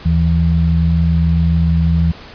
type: tone pair together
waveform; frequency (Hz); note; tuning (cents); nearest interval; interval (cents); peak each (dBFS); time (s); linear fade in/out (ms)
sine; 77.78 / 164.81; D#2 / E3; 0 / 0; octave + minor second; 1300; -13; 0.05-2.12; 10
effects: pink hiss -36 dBFS RMS until 2.34 s + resampled to 11025 Hz